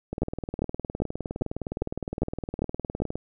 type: two click trains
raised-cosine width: 2 ms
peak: -17 / -12 dBFS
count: 60 / 8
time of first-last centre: 0.13-3.156 / 0.22-3.02 s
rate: 19.5 / 2.5 Hz
effects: none